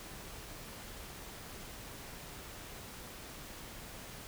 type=silence; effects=pink hiss -48 dBFS RMS until 4.27 s